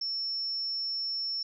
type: tone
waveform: sine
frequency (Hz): 5400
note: E8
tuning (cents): +41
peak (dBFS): -30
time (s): 0.01-1.43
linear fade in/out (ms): 5
effects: none